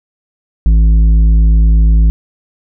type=tone with tanh clipping; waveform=triangle; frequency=54.2 Hz; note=A1; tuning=25 cents flat; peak=-6 dBFS; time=0.66-2.1 s; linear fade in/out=0 ms; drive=12 dB; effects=none